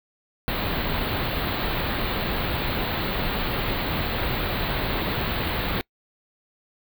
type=band-stop noise; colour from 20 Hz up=pink; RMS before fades=-26 dBFS; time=0.48-5.81 s; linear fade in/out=0 ms; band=4400 to 14000 Hz; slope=96 dB/octave; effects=noise-tail reverb RT60 0.1 s tail -25 dB re dry